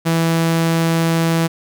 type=tone; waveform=sawtooth; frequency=164.9 Hz; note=E3; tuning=1 cent sharp; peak=-10 dBFS; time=0.05-1.48 s; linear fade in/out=20 ms; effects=none